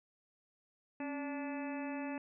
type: harmonic tone with a mistuned harmonic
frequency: 289.6 Hz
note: D4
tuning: 24 cents flat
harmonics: 1 / 2 / 3 / 4 / 5 / 6 / 7 / 8 / 9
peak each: -39 / -46 / -47 / -56 / -56 / -52 / -55 / -58 / -51 dBFS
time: 1-2.18 s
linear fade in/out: 2 ms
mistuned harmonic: 1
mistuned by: -87 cents
effects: none